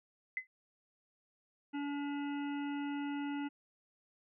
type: tone with exponential decay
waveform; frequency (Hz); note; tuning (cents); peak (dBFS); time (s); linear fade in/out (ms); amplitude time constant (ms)
sine; 2037; C7; -47; -30; 0.37-0.47; 1; 20
type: harmonic tone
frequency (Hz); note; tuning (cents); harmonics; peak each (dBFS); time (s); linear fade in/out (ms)
286.1; D4; -45; 1 / 3 / 5 / 7 / 9 / 10; -36 / -46 / -50 / -53 / -55 / -56; 1.73-3.49; 20
effects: none